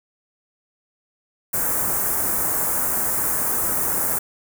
white band-stop noise, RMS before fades -22 dBFS, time 1.53-4.19 s, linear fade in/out 10 ms, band 1600 to 7900 Hz, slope 24 dB/octave, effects none

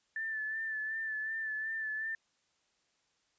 sine tone with vibrato, 1760 Hz, A6, in tune, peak -34 dBFS, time 0.16-2.15 s, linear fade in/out 2 ms, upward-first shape sine, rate 2.7 Hz, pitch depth 33 cents each way, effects white hiss -75 dBFS RMS until 3.38 s + resampled to 16000 Hz

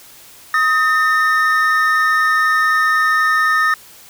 triangle tone pair together, 1257.2 / 1808 Hz, D#6 / A6, +18 / +47 cents, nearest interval tritone, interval 629 cents, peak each -13 dBFS, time 0.54-3.74 s, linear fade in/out 2 ms, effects white hiss -42 dBFS RMS until 4.09 s

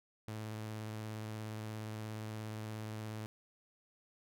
sawtooth tone with vibrato, 108.6 Hz, A2, 22 cents flat, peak -37 dBFS, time 0.28-3.26 s, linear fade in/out 0 ms, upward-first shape square, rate 17 Hz, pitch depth 16 cents each way, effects none

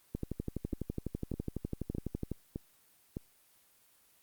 two click trains, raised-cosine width 3 ms, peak -22 / -24 dBFS, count 27 / 5, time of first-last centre 0.15-2.317 / 0.73-3.169 s, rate 12 / 1.64 Hz, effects white hiss -66 dBFS RMS until 4.22 s + Opus 24 kbps

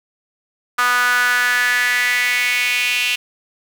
sawtooth tone with high-pass filter sweep, 246.1 Hz, B3, 6 cents flat, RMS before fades -17 dBFS, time 0.78-3.16 s, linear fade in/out 10 ms, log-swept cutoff 1300 to 2700 Hz, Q 5.5, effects 7-bit

